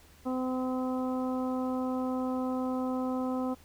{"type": "harmonic tone", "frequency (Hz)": 256.3, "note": "C4", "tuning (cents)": -36, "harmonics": [1, 2, 3, 4, 5], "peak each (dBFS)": [-30, -36, -40, -42, -44], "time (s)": [0.25, 3.55], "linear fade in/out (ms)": 20, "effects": ["added 77 Hz sine -59 dBFS peak until 3.64 s", "pink hiss -59 dBFS RMS until 3.64 s"]}